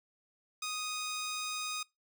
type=tone; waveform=10% pulse; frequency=1244.5 Hz; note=D#6; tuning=in tune; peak=-27 dBFS; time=0.62-1.83 s; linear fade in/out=5 ms; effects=noise-tail reverb RT60 0.2 s tail -24 dB re dry